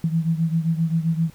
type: beating tone pair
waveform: sine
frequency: 161.9 / 169.5 Hz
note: E3 / E3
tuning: -31 / +49 cents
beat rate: 7.6 Hz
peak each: -20 / -24 dBFS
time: 0.04-1.3 s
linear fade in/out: 2 ms
effects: pink hiss -52 dBFS RMS until 1.34 s